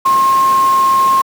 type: tone in noise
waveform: sine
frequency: 1070 Hz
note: C6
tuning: 38 cents sharp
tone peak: -8 dBFS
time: 0.05-1.22 s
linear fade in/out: 10 ms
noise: pink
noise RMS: -25 dBFS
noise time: 0.05-1.22 s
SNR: +14 dB
effects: high-pass 200 Hz 12 dB/octave